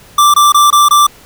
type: tone bursts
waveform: square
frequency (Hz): 1174.7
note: D6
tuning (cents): 0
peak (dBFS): -5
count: 5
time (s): 0.18-1.068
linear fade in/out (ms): 5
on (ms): 160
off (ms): 22
effects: pink hiss -40 dBFS RMS until 1.25 s